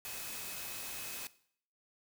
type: tone in noise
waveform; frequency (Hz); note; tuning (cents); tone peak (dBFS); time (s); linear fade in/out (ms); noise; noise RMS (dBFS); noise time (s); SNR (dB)
sine; 2554; D#7; +45; -51; 0.05-1.27; 0; white; -43; 0.05-1.27; -11
effects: noise-tail reverb RT60 0.6 s tail -18 dB re dry